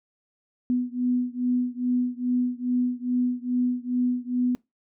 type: beating tone pair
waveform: sine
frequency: 246.9 / 249.3 Hz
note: B3 / B3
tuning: 0 / +16 cents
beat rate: 2.4 Hz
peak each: -25 / -26 dBFS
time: 0.7-4.55 s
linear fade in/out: 0 ms
effects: noise-tail reverb RT60 0.2 s tail -23 dB re dry